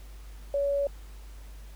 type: tone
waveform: sine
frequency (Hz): 564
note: C#5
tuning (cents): +30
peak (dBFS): -24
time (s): 0.54-0.87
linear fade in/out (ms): 2
effects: added 50 Hz sine -42 dBFS peak until 1.75 s + pink hiss -56 dBFS RMS until 1.75 s